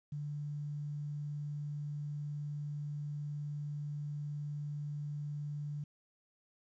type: tone with quantisation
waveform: sine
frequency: 146.83 Hz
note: D3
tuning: in tune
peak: -37 dBFS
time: 0.12-5.84 s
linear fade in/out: 5 ms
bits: 11
effects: resampled to 16000 Hz